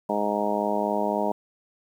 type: harmonic tone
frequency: 103.83 Hz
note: G#2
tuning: in tune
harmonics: 2 / 3 / 4 / 5 / 6 / 7 / 8 / 9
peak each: -30 / -33 / -31 / -33 / -28 / -32 / -33 / -30 dBFS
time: 0.09-1.32 s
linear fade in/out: 5 ms
effects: 9-bit